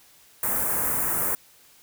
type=band-stop noise; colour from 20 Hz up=white; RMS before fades=-25 dBFS; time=0.43-1.35 s; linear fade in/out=2 ms; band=1700 to 9000 Hz; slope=24 dB/octave; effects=white hiss -55 dBFS RMS until 1.82 s